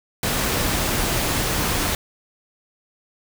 pink noise, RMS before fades -22 dBFS, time 0.23-1.95 s, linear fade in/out 2 ms, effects none

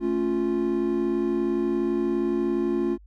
triangle chord, A augmented, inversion none, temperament equal, 220 / 277.2 / 349.2 Hz, A3 / C#4 / E#4, 0 / 0 / 0 cents, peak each -27 / -26 / -22 dBFS, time 0-2.98 s, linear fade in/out 50 ms, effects added 50 Hz sine -47 dBFS peak until 3.06 s

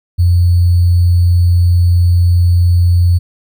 sine tone with sample-and-hold, 87.7 Hz, F2, 8 cents sharp, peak -6 dBFS, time 0.18-3.19 s, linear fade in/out 20 ms, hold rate 4410 Hz, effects none

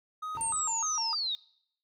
triangle tone with vibrato, 1067 Hz, C6, 34 cents sharp, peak -32 dBFS, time 0.22-1.15 s, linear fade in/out 10 ms, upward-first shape square, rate 3.3 Hz, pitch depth 280 cents each way
brown noise with exponential decay, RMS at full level -42 dBFS, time 0.35-1.14 s, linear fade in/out 0 ms, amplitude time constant 170 ms
sine linear sweep, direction down, 8870 to 3625 Hz, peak -29 dBFS, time 0.41-1.35 s, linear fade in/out 0 ms
effects noise-tail reverb RT60 0.7 s tail -23 dB re dry + high-pass 80 Hz 12 dB/octave

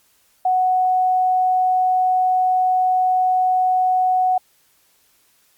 sine tone, 740 Hz, F#5, in tune, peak -14 dBFS, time 0.45-4.38 s, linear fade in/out 5 ms, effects white hiss -59 dBFS RMS until 5.57 s + Opus 48 kbps

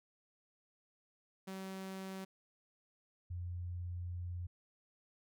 sawtooth / sine tone pair in turn, 190.8 / 88.19 Hz, G3 / F2, -47 / +17 cents, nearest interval octave + minor second, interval 1336 cents, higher first, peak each -39 / -39 dBFS, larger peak neither, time 1.47-2.25 / 3.3-4.47 s, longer second, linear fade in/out 10 ms, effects none

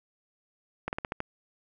slowing click train, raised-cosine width 0.5 ms, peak -16 dBFS, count 6, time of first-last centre 0.88-1.204 s, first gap 49 ms, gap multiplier 1.14, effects none

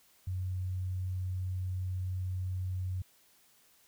sine tone, 92.3 Hz, F#2, 4 cents flat, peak -32 dBFS, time 0.27-3.02 s, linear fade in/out 5 ms, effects white hiss -65 dBFS RMS until 3.87 s

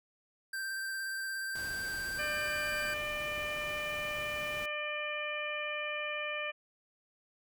square tone with vibrato, 1568 Hz, G6, in tune, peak -36 dBFS, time 0.53-2.94 s, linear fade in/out 5 ms, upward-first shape square, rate 17 Hz, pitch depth 11 cents each way
pink noise, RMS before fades -47 dBFS, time 1.55-4.66 s, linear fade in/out 5 ms
harmonic tone, 598 Hz, D5, 31 cents sharp, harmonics 1 / 2 / 3 / 4 / 5, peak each -40 / -43 / -41 / -38 / -44 dBFS, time 2.18-6.52 s, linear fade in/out 20 ms
effects none

